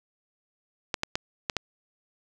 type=clicks; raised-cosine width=0.2 ms; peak=-9 dBFS; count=5; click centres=0.942 / 1.034 / 1.155 / 1.498 / 1.567 s; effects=none